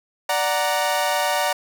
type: chord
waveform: sawtooth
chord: D augmented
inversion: none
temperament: equal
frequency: 587.3 / 740 / 932.3 Hz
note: D5 / F#5 / A#5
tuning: 0 / 0 / 0 cents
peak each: -20 dBFS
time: 0.29-1.53 s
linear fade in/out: 5 ms
effects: none